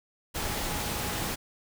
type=tone in noise; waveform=sine; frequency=833 Hz; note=G#5; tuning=5 cents sharp; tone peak=-42 dBFS; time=0.36-1.29 s; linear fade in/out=20 ms; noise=pink; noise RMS=-32 dBFS; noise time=0.34-1.36 s; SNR=-13 dB; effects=none